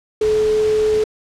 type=tone in noise; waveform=sine; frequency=430 Hz; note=A4; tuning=40 cents flat; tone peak=-13 dBFS; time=0.21-1.04 s; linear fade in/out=5 ms; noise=pink; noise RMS=-31 dBFS; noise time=0.21-1.04 s; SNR=+15 dB; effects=low-pass 7000 Hz 12 dB/octave